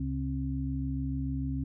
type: harmonic tone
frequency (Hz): 66.9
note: C2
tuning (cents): +39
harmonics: 1 / 2 / 4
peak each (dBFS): -34 / -34 / -34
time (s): 0-1.64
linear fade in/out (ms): 5
effects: none